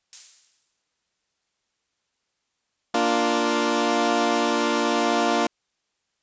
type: noise with exponential decay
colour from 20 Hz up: violet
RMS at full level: -30 dBFS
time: 0.13-0.82 s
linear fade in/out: 0 ms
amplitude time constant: 150 ms
type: chord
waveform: 15% pulse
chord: Bb major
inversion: none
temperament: equal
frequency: 233.1 / 293.7 / 349.2 Hz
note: Bb3 / D4 / F4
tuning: 0 / 0 / 0 cents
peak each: -18 dBFS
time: 2.94-5.47 s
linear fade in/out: 5 ms
effects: white hiss -75 dBFS RMS until 6.22 s + resampled to 16000 Hz